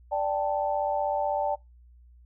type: chord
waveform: sine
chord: D suspended fourth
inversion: none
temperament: equal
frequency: 587.3 / 784 / 880 Hz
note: D5 / G5 / A5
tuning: 0 / 0 / 0 cents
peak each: -28 / -29 / -30 dBFS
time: 0.11-1.56 s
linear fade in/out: 20 ms
effects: noise-tail reverb RT60 0.2 s tail -23 dB re dry + added 60 Hz sine -51 dBFS peak until 2.25 s